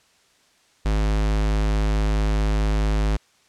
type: tone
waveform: square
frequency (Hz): 52.3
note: G#1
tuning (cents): +13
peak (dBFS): -19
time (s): 0.85-3.17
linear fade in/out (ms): 10
effects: white hiss -59 dBFS RMS until 3.48 s + low-pass 7000 Hz 12 dB/octave